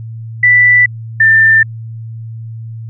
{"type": "tone pair in turn", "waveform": "sine", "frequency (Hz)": [1975.5, 1786.4], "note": ["B6", "A6"], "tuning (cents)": [0, 26], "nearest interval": "major second", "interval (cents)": 174, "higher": "first", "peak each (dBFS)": -4, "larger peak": "neither", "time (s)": [[0.43, 0.86], [1.2, 1.63]], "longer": "neither", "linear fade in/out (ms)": 5, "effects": ["added 113 Hz sine -23 dBFS peak until 2.89 s"]}